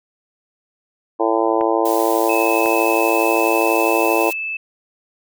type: harmonic tone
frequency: 112.3 Hz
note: A2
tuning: 36 cents sharp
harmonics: 3 / 4 / 5 / 6 / 7 / 8 / 9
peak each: -20 / -21 / -22 / -23 / -23 / -24 / -25 dBFS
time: 1.19-4.31 s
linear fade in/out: 20 ms
type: clicks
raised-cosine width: 0.5 ms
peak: -16 dBFS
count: 2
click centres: 1.611 / 2.659 s
type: noise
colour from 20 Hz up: blue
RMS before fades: -29 dBFS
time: 1.85-4.33 s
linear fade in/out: 5 ms
type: tone with pitch glide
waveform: sine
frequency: 2600 to 2624 Hz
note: E7 to E7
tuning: -24 to -9 cents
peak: -22 dBFS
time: 2.29-4.57 s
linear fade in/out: 5 ms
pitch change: +15 cents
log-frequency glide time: 2.52-4.1 s
effects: none